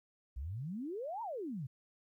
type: exponential two-way sweep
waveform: sine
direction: up then down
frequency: 58.27 to 960 to 119.9 Hz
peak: -38 dBFS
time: 0.36-1.67 s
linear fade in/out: 10 ms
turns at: 1.22 s
effects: 13-bit